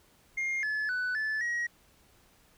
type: tone with pitch steps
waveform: sine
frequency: 2124 / 1721 / 1493 / 1740 / 1899 Hz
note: C7 / A6 / F#6 / A6 / A#6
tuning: +25 / -39 / +15 / -20 / +32 cents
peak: -26 dBFS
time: 0.37-1.67 s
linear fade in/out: 10 ms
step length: 260 ms
effects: tanh soft clip ceiling -28 dBFS + pink hiss -63 dBFS RMS until 2.57 s